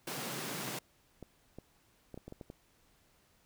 pink high-pass noise, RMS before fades -40 dBFS, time 0.07-0.79 s, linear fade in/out 5 ms, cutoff 120 Hz, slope 96 dB/octave
clicks, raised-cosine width 2 ms, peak -32 dBFS, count 8, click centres 1.227 / 1.586 / 2.143 / 2.176 / 2.28 / 2.324 / 2.412 / 2.501 s
effects pink hiss -69 dBFS RMS until 3.45 s

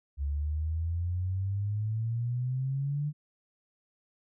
sine exponential sweep, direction up, 69.3 to 150.1 Hz, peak -28 dBFS, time 0.17-3.13 s, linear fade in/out 50 ms, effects none

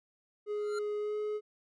triangle tone with pitch glide, 417.7 to 422.6 Hz, G#4 to G#4, +10 to +30 cents, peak -30 dBFS, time 0.46-1.41 s, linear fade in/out 50 ms, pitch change +20 cents, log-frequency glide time 0.98-1.17 s
square tone with exponential growth, 1378 Hz, F6, 24 cents flat, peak -37 dBFS, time 0.52-0.79 s, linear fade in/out 5 ms, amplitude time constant 58 ms
effects resampled to 22050 Hz

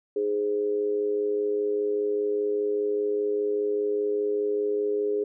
sine tone with amplitude modulation, 415.3 Hz, G#4, in tune, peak -20 dBFS, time 0.16-5.24 s, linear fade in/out 5 ms, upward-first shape sine, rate 105 Hz, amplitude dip 65%, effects none

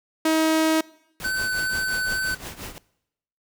sawtooth tone, 317.8 Hz, D#4, 37 cents sharp, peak -14 dBFS, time 0.25-0.81 s, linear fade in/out 5 ms
pink noise with tremolo, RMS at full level -33 dBFS, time 1.2-2.78 s, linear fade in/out 0 ms, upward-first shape triangle, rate 5.7 Hz, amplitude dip 85%
square tone with vibrato, 1517 Hz, F#6, 43 cents sharp, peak -24 dBFS, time 1.24-2.35 s, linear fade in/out 10 ms, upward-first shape sine, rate 2.3 Hz, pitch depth 10 cents each way
effects noise-tail reverb RT60 0.8 s tail -22 dB re dry

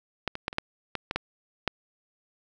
clicks, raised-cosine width 0.3 ms, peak -11 / -18 / -11 / -22 / -9 / -13 / -13 / -10 / -8 dBFS, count 9, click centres 0.277 / 0.354 / 0.481 / 0.529 / 0.584 / 0.953 / 1.111 / 1.16 / 1.677 s, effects none

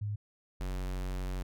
sine / square tone pair in turn, 103.83 / 46.25 Hz, G#2 / F#1, 0 / 0 cents, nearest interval octave + major second, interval 1400 cents, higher first, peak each -32 / -34 dBFS, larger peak first, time 0.01-0.16 / 0.6-1.43 s, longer second, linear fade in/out 10 ms, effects none

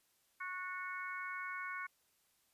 harmonic tone with a mistuned harmonic, 367.5 Hz, F#4, 12 cents flat, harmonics 3 / 4 / 5 / 6, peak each -45 / -44 / -51 / -46 dBFS, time 0.4-1.87 s, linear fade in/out 10 ms, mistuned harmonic 5, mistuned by -21 cents, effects white hiss -75 dBFS RMS until 2.53 s + resampled to 32000 Hz

